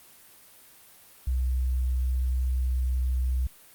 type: tone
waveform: sine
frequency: 63.5 Hz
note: B1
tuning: 49 cents sharp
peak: -23 dBFS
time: 1.27-3.47 s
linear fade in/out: 5 ms
effects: white hiss -53 dBFS RMS until 3.74 s + Opus 32 kbps